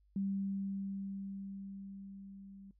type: tone with level ramp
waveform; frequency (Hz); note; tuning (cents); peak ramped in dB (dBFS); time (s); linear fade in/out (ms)
sine; 196; G3; 0; -32 to -51; 0.16-2.71; 2
effects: noise-tail reverb RT60 0.1 s tail -20 dB re dry + added 50 Hz sine -66 dBFS peak until 2.79 s